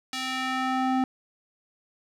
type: tone with band-pass filter sweep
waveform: square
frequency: 260 Hz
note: C4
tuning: 11 cents flat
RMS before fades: -27 dBFS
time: 0.13-1.04 s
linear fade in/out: 2 ms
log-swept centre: 4000 to 540 Hz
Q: 0.9
effects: none